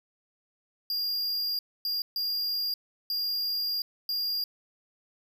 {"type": "tone bursts at uneven times", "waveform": "square", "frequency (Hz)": 4814, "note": "D8", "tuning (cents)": 42, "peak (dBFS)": -28, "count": 5, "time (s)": [[0.9, 1.59], [1.85, 2.02], [2.16, 2.74], [3.1, 3.82], [4.09, 4.44]], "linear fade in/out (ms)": 2, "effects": []}